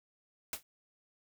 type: noise with exponential decay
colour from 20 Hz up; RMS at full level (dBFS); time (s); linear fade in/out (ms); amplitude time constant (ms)
white; -33; 0.53-0.63; 2; 21
effects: none